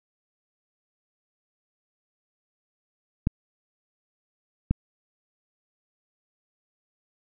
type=clicks; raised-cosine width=5 ms; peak=-9 dBFS; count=2; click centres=3.271 / 4.71 s; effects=none